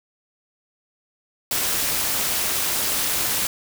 white noise with amplitude modulation, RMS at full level -20 dBFS, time 1.51-3.47 s, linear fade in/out 2 ms, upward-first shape sine, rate 281 Hz, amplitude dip 65%, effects none

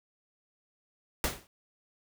pink noise with exponential decay, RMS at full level -26 dBFS, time 1.24-1.47 s, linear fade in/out 1 ms, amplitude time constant 49 ms, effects none

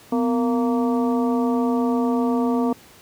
harmonic tone with a mistuned harmonic, 231.5 Hz, A#3, 12 cents flat, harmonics 1 / 2 / 3 / 4 / 5, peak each -19 / -25 / -29 / -31 / -33 dBFS, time 0.12-2.73 s, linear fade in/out 5 ms, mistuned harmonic 1, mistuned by +130 cents, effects pink hiss -48 dBFS RMS until 3.01 s + high-pass 80 Hz 12 dB/octave

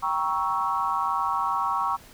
sine chord, G diminished seventh, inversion none, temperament equal with one note detuned, 784 / 945.9 / 1108.7 / 1318.5 Hz, G5 / Bb5 / Db6 / Fb6, 0 / +25 / 0 / 0 cents, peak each -31 / -28 / -26 / -31 dBFS, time 0.02-1.97 s, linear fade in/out 20 ms, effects pink hiss -50 dBFS RMS until 2.13 s

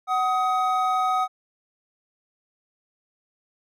triangle tone pair together, 748 / 1258 Hz, F#5 / D#6, +19 / +19 cents, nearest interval major sixth, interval 900 cents, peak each -21 dBFS, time 0.07-1.28 s, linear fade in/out 50 ms, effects none

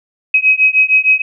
sine beating tone pair, 2536 / 2542.5 Hz, D#7 / D#7, +32 / +37 cents, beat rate 6.5 Hz, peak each -11 dBFS, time 0.34-1.22 s, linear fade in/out 5 ms, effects none

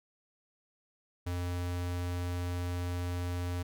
square tone, 88.5 Hz, F2, 23 cents sharp, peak -33 dBFS, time 1.26-3.63 s, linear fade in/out 10 ms, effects none

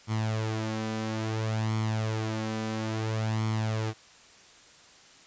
sawtooth tone with flanger, 110 Hz, A2, in tune, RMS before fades -30 dBFS, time 0.07-3.94 s, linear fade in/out 50 ms, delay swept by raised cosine 0.91 to 4.01 ms, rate 0.59 Hz, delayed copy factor +0.6, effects white hiss -54 dBFS RMS until 5.26 s + resampled to 16000 Hz

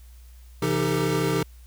square tone cluster, 134.4 / 168 / 311.1 / 393.8 / 448.5 Hz, C3 / E3 / D#4 / G4 / A4, +47 / +33 / 0 / +8 / +33 cents, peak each -29 dBFS, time 0.62-1.43 s, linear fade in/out 5 ms, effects added 60 Hz sine -44 dBFS peak until 1.66 s + white hiss -59 dBFS RMS until 1.66 s

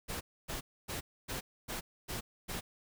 pink noise bursts, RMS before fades -39 dBFS, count 7, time 0.08-2.61 s, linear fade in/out 20 ms, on 130 ms, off 270 ms, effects none

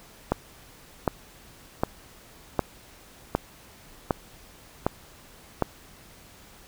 click train, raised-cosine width 1 ms, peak -7 dBFS, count 8, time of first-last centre 0.32-5.623 s, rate 1.32 Hz, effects pink hiss -51 dBFS RMS until 6.67 s

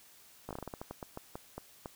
slowing click train, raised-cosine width 1 ms, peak -26 dBFS, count 15, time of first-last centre 0.49-1.858 s, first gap 17 ms, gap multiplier 1.24, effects white hiss -59 dBFS RMS until 1.95 s

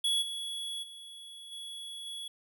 square tone with level steps, 3370 Hz, G#7, 25 cents sharp, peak -27 / -36 / -46 / -41 / -39 dBFS, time 0.04-2.28 s, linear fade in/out 5 ms, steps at 0.21 / 0.82 / 1.51 / 2.05 s, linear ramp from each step 20 ms, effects none

